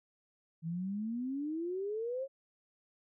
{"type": "exponential sweep", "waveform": "sine", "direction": "up", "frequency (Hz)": [158.7, 552], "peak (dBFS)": -34, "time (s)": [0.62, 2.28], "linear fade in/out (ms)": 50, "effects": []}